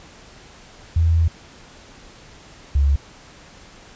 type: tone pair in turn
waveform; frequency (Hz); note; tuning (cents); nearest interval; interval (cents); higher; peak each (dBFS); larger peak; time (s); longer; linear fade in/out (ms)
sine; 82.41 / 70.08; E2 / C#2; 0 / +19; minor third; 281; first; -13; neither; 0.96-1.28 / 2.75-2.96; first; 5
effects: pink hiss -45 dBFS RMS until 3.95 s + resampled to 16000 Hz